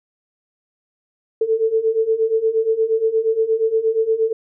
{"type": "beating tone pair", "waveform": "sine", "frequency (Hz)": [440, 448.5], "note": ["A4", "A4"], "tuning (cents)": [0, 33], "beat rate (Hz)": 8.5, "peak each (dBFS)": [-20, -17], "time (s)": [1.41, 4.33], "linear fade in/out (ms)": 5, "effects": []}